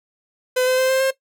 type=tone with pitch steps; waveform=45% pulse; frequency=507 / 513.2 / 519.5 / 525.8 / 532.2 Hz; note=B4 / C5 / C5 / C5 / C5; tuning=+45 / -34 / -12 / +8 / +29 cents; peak=-16 dBFS; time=0.56-1.11 s; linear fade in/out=10 ms; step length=110 ms; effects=noise-tail reverb RT60 0.1 s tail -17 dB re dry